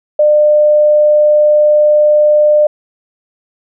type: tone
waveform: sine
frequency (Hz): 600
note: D5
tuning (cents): +37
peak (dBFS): -5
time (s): 0.19-2.67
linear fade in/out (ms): 5
effects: none